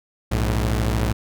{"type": "tone pair together", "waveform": "sawtooth", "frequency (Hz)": [60.22, 107.3], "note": ["B1", "A2"], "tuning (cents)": [-43, -43], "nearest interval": "minor seventh", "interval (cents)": 1000, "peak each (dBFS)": [-17, -19], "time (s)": [0.31, 1.13], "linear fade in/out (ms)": 10, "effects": []}